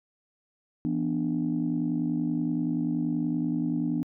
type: tone cluster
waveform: sine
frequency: 166.8 / 245.4 / 295.9 Hz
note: E3 / B3 / D4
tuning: +21 / -11 / +13 cents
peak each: -30 / -28 / -28 dBFS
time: 0.85-4.03 s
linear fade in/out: 0 ms
effects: tanh soft clip ceiling -18 dBFS